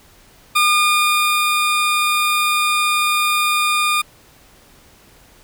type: tone with ADSR envelope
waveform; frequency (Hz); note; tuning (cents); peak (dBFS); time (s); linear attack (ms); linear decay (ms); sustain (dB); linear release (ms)
20% pulse; 1213; D#6; -44; -7; 0.55-4.02; 13; 860; -3; 12
effects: pink hiss -49 dBFS RMS until 5.43 s